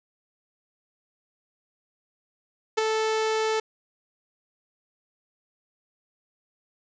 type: tone with ADSR envelope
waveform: sawtooth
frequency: 438.9 Hz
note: A4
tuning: 4 cents flat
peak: -14 dBFS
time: 2.77-3.6 s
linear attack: 14 ms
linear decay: 11 ms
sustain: -5 dB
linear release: 5 ms
effects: resampled to 16000 Hz + 9-bit